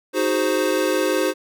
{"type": "chord", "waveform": "square", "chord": "Ab dominant seventh", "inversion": "second", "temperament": "equal", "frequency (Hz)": [311.1, 370, 415.3, 523.3], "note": ["Eb4", "Gb4", "Ab4", "C5"], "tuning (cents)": [0, 0, 0, 0], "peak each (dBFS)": [-25, -24, -27, -23], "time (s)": [0.13, 1.34], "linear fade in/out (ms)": 50, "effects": []}